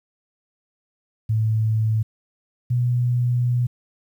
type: tone pair in turn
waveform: sine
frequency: 110 / 122.41 Hz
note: A2 / B2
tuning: 0 / -15 cents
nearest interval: major second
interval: 185 cents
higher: second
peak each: -17 dBFS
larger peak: neither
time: 1.29-2.03 / 2.7-3.67 s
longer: second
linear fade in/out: 10 ms
effects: 9-bit